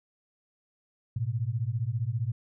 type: beating tone pair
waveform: sine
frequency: 108.3 / 123.3 Hz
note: A2 / B2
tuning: -27 / -2 cents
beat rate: 15 Hz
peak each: -30 dBFS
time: 1.16-2.32 s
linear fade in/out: 5 ms
effects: none

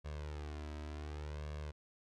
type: tone with flanger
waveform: sawtooth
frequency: 74.8 Hz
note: D2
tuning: 32 cents sharp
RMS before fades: -44 dBFS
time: 0.04-1.72 s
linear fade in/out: 20 ms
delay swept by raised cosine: 1.8 to 3.1 ms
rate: 0.68 Hz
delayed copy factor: +0.75
effects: low-pass 6000 Hz 12 dB/octave

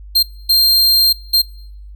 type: tone bursts at uneven times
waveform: 45% pulse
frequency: 4186 Hz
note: C8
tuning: in tune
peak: -8 dBFS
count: 3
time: 0.15-0.23 / 0.49-1.13 / 1.33-1.42 s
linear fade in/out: 10 ms
effects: noise-tail reverb RT60 0.8 s tail -24 dB re dry + added 50 Hz sine -32 dBFS peak until 1.95 s

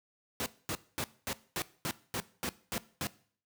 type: noise bursts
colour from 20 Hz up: pink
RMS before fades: -34 dBFS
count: 10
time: 0.4-3.07 s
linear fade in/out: 0 ms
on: 60 ms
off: 230 ms
effects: noise-tail reverb RT60 0.5 s tail -19 dB re dry + high-pass 100 Hz 12 dB/octave

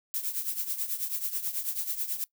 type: noise with tremolo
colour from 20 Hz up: violet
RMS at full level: -29 dBFS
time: 0.14-2.24 s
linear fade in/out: 0 ms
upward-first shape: triangle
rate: 9.2 Hz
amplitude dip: 80%
effects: noise-tail reverb RT60 0.1 s tail -22 dB re dry

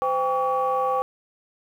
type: tone cluster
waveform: sine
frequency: 513 / 794 / 1134 Hz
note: C5 / G5 / C#6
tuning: -34 / +22 / +39 cents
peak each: -24 dBFS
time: 0.02-1.02 s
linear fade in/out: 0 ms
effects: tanh soft clip ceiling -13 dBFS + 9-bit

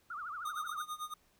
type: tone with vibrato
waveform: sine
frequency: 1296 Hz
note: E6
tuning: 30 cents flat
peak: -39 dBFS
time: 0.1-0.82 s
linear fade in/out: 5 ms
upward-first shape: triangle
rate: 13 Hz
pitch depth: 230 cents each way
type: tone with tremolo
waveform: square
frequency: 1229 Hz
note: D#6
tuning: 22 cents flat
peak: -37 dBFS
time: 0.45-1.14 s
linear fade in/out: 5 ms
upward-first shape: sine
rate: 9 Hz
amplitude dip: 90%
effects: pink hiss -70 dBFS RMS until 1.39 s

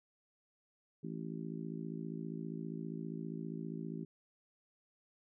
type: harmonic tone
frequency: 55 Hz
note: A1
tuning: in tune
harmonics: 3 / 4 / 5 / 6 / 7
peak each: -43 / -45 / -47 / -49 / -50 dBFS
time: 1.03-4.05 s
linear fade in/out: 10 ms
effects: none

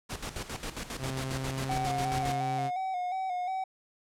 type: noise with tremolo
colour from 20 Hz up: pink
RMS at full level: -36 dBFS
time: 0.09-2.36 s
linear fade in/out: 20 ms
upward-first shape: square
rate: 7.4 Hz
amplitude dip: 70%
type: tone with pitch glide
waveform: sawtooth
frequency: 132.1 to 134.56 Hz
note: C3 to C3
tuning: +17 to +49 cents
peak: -29 dBFS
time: 0.98-2.71 s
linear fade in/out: 50 ms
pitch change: +32 cents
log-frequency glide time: 1.18-2.03 s
type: tone with vibrato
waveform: triangle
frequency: 740 Hz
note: F#5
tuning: in tune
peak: -28 dBFS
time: 1.69-3.64 s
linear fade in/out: 5 ms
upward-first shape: square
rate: 2.8 Hz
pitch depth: 45 cents each way
effects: low-pass 10000 Hz 12 dB/octave

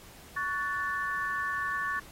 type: chord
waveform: sine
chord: F# minor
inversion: second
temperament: equal with one note detuned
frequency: 1121.6 / 1480 / 1760 Hz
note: C#6 / F#6 / A6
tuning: +20 / 0 / 0 cents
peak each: -33 / -37 / -32 dBFS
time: 0.36-2 s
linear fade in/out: 10 ms
effects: pink hiss -52 dBFS RMS until 2.11 s + AAC 48 kbps

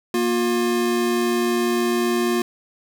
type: tone pair together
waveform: square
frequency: 236 / 356.1 Hz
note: A#3 / F4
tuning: +22 / +34 cents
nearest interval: perfect fifth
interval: 712 cents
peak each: -23 / -21 dBFS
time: 0.14-2.42 s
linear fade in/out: 2 ms
effects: none

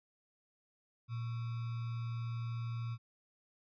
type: tone with sample-and-hold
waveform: sine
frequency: 116.6 Hz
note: A#2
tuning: 1 cent sharp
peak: -36 dBFS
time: 1.08-2.98 s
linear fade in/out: 50 ms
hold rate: 1225 Hz
effects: resampled to 11025 Hz

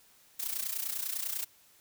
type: noise with amplitude modulation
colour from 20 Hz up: blue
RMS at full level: -32 dBFS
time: 0.39-1.45 s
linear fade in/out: 10 ms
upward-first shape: sine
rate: 30 Hz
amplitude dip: 75%
effects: white hiss -62 dBFS RMS until 1.8 s

